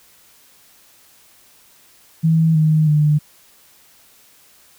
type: tone with pitch steps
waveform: sine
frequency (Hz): 161.7 / 155.83 / 150.18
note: E3 / D#3 / D3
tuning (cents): -33 / +3 / +39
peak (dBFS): -11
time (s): 2.23-3.19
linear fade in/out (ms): 20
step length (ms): 320
effects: white hiss -51 dBFS RMS until 4.78 s